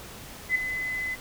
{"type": "tone with ADSR envelope", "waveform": "sine", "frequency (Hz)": 2021, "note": "B6", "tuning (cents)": 39, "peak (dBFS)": -18, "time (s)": [0.49, 1.16], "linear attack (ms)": 63, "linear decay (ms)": 7, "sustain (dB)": -10, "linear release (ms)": 26, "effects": ["pink hiss -43 dBFS RMS until 1.2 s"]}